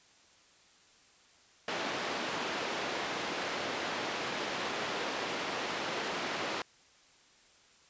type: band-pass noise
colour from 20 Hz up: pink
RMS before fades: -36 dBFS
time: 1.68-6.62 s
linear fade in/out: 2 ms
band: 330 to 4000 Hz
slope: 12 dB/octave
effects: white hiss -62 dBFS RMS until 7.89 s + resampled to 16000 Hz